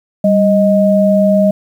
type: tone pair together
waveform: sine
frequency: 196 / 623.6 Hz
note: G3 / D#5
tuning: 0 / +4 cents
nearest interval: octave + minor sixth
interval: 2004 cents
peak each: -10 dBFS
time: 0.24-1.51 s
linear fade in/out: 5 ms
effects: 7-bit